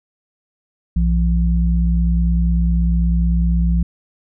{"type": "tone pair together", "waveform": "sine", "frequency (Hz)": [60.49, 171.1], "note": ["B1", "F3"], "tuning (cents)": [-35, -35], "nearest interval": "octave + tritone", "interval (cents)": 1800, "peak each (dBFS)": [-14, -18], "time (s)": [0.96, 3.83], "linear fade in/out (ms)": 5, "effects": []}